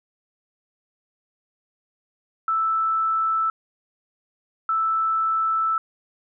sine tone pair in turn, 1318.5 / 1318.5 Hz, E6 / E6, 0 / 0 cents, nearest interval unison, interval 0 cents, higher neither, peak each -19 dBFS, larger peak neither, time 2.48-3.5 / 4.69-5.78 s, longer second, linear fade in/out 2 ms, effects none

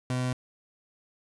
30% pulse tone, 126.5 Hz, B2, 42 cents sharp, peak -24 dBFS, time 0.1-0.33 s, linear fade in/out 2 ms, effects resampled to 24000 Hz + 9-bit

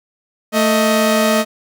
sawtooth tone pair together, 222 / 628 Hz, A3 / D#5, +16 / +16 cents, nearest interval octave + tritone, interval 1800 cents, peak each -11 dBFS, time 0.52-1.45 s, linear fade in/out 50 ms, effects none

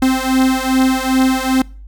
45% pulse beating tone pair, 260 / 262.5 Hz, C4 / C4, -11 / +6 cents, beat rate 2.5 Hz, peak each -15 dBFS, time 0.02-1.62 s, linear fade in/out 5 ms, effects noise-tail reverb RT60 0.4 s tail -24 dB re dry + added 50 Hz sine -32 dBFS peak until 1.87 s

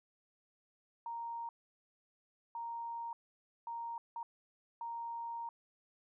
sine tone bursts at uneven times, 931 Hz, A#5, 2 cents flat, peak -39 dBFS, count 5, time 1.06-1.49 / 2.55-3.13 / 3.67-3.98 / 4.16-4.23 / 4.81-5.49 s, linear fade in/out 2 ms, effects none

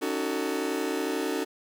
40% pulse chord, D# half-diminished seventh, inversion third, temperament just, 280 / 311.1 / 373.4 / 448 Hz, C#4 / D#4 / F#4 / A4, +18 / 0 / +16 / +31 cents, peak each -32 dBFS, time 0.01-1.45 s, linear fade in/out 20 ms, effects none

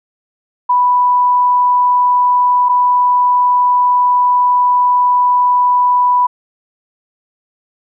sine tone pair in turn, 987.8 / 987.8 Hz, B5 / B5, 0 / 0 cents, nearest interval unison, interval 0 cents, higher neither, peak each -8 dBFS, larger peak neither, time 0.69-2.69 / 2.69-6.27 s, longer second, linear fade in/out 10 ms, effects none

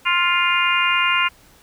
harmonic tone, 350.3 Hz, F4, 5 cents sharp, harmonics 3 / 4 / 5 / 6 / 7 / 8, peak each -21 / -22 / -30 / -23 / -22 / -22 dBFS, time 0.05-1.29 s, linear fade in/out 20 ms, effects pink hiss -51 dBFS RMS until 1.62 s

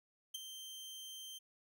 sawtooth tone with ADSR envelope, 3136 Hz, G7, in tune, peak -35 dBFS, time 0.34-1.39 s, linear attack 9 ms, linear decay 18 ms, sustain -9 dB, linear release 17 ms, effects none

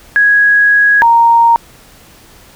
sine tone pair in turn, 1661.2 / 929.6 Hz, G#6 / A#5, 0 / -5 cents, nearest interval minor seventh, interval 1005 cents, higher first, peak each -5 / -4 dBFS, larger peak second, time 0.16-1.02 / 1.02-1.56 s, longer first, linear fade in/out 0 ms, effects pink hiss -41 dBFS RMS until 2.55 s

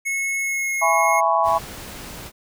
square tone with pitch glide, 2187 to 2162 Hz, C#7 to C#7, -24 to -44 cents, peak -22 dBFS, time 0.05-1.21 s, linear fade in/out 20 ms, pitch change -20 cents, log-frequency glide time 0.39-0.73 s
sine chord, C# minor seventh, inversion first, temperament just, 665.2 / 831.5 / 997.9 / 1108.7 Hz, E5 / G#5 / B5 / C#6, +16 / +2 / +18 / 0 cents, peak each -21 dBFS, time 0.81-1.59 s, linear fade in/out 20 ms
pink noise, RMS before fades -36 dBFS, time 1.43-2.32 s, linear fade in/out 50 ms
effects none

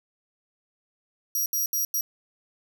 5% pulse tone bursts at uneven times, 5730 Hz, F8, 44 cents sharp, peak -18 dBFS, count 4, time 1.35-1.46 / 1.53-1.66 / 1.73-1.85 / 1.94-2.01 s, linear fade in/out 2 ms, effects none

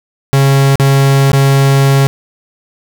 45% pulse tone with dropouts, 137.3 Hz, C#3, 16 cents flat, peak -6 dBFS, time 0.33-2.07 s, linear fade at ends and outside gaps 0 ms, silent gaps 0.756-0.798 / 1.317-1.332 s, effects none

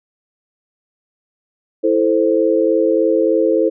sine chord, A minor, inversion second, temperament equal, 329.6 / 440 / 523.3 Hz, E4 / A4 / C5, 0 / 0 / 0 cents, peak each -16 dBFS, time 1.83-3.7 s, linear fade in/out 20 ms, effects none

